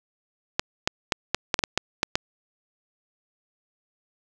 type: clicks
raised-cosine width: 0.2 ms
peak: -3 dBFS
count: 10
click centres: 0.595 / 0.875 / 1.122 / 1.346 / 1.542 / 1.591 / 1.638 / 1.776 / 2.031 / 2.155 s
effects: none